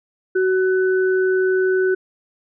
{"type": "tone pair together", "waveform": "sine", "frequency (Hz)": [374.5, 1498], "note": ["F#4", "F#6"], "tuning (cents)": [21, 21], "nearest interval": "2 octaves", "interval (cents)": 2400, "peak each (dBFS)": [-15, -24], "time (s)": [0.35, 1.95], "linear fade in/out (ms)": 10, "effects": []}